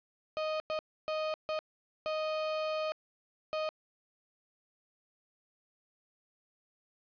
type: tone bursts at uneven times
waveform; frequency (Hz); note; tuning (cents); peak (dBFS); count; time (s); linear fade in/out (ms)
35% pulse; 622.3; D#5; 0; -30; 6; 0.37-0.6 / 0.7-0.79 / 1.08-1.34 / 1.49-1.59 / 2.06-2.92 / 3.53-3.69; 0
effects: resampled to 11025 Hz + 10-bit